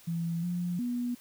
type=tone with pitch steps; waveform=sine; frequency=167.7 / 176.2 / 243.2 Hz; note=E3 / F3 / B3; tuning=+30 / +16 / -26 cents; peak=-29 dBFS; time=0.07-1.15 s; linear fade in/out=10 ms; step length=360 ms; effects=white hiss -56 dBFS RMS until 1.2 s